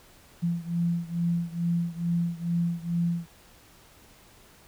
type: beating tone pair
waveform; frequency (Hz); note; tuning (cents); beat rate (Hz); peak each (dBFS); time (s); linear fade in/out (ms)
sine; 170 / 172.3; F3 / F3; -46 / -23; 2.3; -27 / -29; 0.42-3.26; 20
effects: pink hiss -55 dBFS RMS until 4.67 s